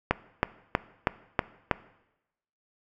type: click train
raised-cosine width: 0.5 ms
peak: -6 dBFS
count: 6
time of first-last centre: 0.11-1.713 s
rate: 3.12 Hz
effects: noise-tail reverb RT60 0.9 s tail -18 dB re dry